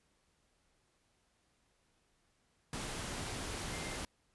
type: tone in noise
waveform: sine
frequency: 2093 Hz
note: C7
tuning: in tune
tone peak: -49 dBFS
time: 3.72-3.96 s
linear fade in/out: 2 ms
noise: pink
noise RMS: -41 dBFS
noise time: 2.73-4.05 s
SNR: -11 dB
effects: pink hiss -75 dBFS RMS until 4.34 s + resampled to 24000 Hz